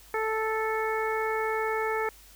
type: harmonic tone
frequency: 439.3 Hz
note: A4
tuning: 3 cents flat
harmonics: 1 / 2 / 3 / 4 / 5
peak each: -29 / -32 / -34 / -35 / -36 dBFS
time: 0.14-2.09 s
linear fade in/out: 2 ms
effects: added 50 Hz sine -55 dBFS peak until 2.35 s + white hiss -54 dBFS RMS until 2.35 s